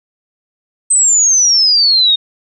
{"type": "exponential sweep", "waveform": "sine", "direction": "down", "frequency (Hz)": [8310, 3672], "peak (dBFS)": -7, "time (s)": [0.9, 2.16], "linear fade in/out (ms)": 10, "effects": []}